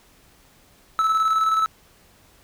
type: tone with tremolo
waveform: triangle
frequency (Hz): 1307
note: E6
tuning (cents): -15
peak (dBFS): -14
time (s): 0.99-1.66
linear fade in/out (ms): 0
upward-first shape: square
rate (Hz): 19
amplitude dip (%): 35
effects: pink hiss -55 dBFS RMS until 2.43 s